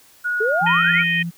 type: tone with pitch glide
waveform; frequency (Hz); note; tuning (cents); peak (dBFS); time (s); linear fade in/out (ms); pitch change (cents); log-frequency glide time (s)
sine; 1453 to 1411.6; F#6 to F6; -32 to +18; -19; 0.24-1.04; 20; -50; 0.4-0.68
type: exponential sweep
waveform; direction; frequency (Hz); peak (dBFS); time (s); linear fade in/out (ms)
sine; up; 409.4 to 2445; -18; 0.4-1.02; 10
type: tone with tremolo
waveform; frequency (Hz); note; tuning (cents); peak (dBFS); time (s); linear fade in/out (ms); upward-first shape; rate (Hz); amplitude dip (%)
sine; 170; F3; -46; -23; 0.61-1.31; 20; sine; 3.6; 25
type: harmonic tone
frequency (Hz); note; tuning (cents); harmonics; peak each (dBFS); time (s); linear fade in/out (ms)
621; D#5; -3; 3 / 4 / 5; -19 / -22 / -27; 0.66-1.23; 10
effects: white hiss -51 dBFS RMS until 1.37 s